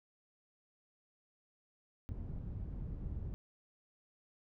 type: low-pass noise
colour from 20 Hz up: white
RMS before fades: -42 dBFS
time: 2.09-3.34 s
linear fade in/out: 0 ms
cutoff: 100 Hz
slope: 12 dB/octave
effects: none